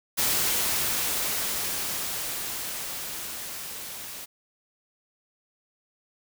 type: noise with level ramp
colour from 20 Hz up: white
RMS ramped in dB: -24 to -39 dBFS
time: 0.17-4.26 s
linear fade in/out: 20 ms
effects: none